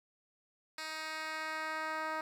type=tone with band-pass filter sweep; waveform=10% pulse; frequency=314.2 Hz; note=D#4; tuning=17 cents sharp; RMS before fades=-39 dBFS; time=0.78-2.21 s; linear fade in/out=2 ms; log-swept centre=3800 to 1100 Hz; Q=0.85; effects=10-bit